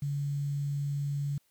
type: tone with quantisation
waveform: sine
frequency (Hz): 142.5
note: C#3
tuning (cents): +48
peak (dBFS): -29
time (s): 0.02-1.38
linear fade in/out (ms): 5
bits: 9
effects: white hiss -71 dBFS RMS until 1.5 s